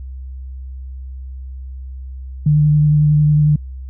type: tone with vibrato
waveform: sine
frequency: 150 Hz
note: D3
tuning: 37 cents sharp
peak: -9 dBFS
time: 2.46-3.56 s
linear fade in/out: 5 ms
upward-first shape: triangle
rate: 11 Hz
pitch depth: 19 cents each way
effects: added 65 Hz sine -27 dBFS peak until 3.89 s